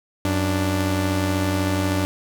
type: tone pair together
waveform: sawtooth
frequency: 92.51 / 293.7 Hz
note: F#2 / D4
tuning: 0 / 0 cents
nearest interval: octave + minor sixth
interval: 2000 cents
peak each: -18 / -19 dBFS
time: 0.25-2.05 s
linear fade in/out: 0 ms
effects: none